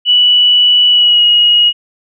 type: tone with pitch glide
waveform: sine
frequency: 2953 to 2892 Hz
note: F#7 to F#7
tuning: -4 to -40 cents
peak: -5 dBFS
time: 0.05-1.73 s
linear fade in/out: 50 ms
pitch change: -36 cents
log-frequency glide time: 0.89-1.24 s
effects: none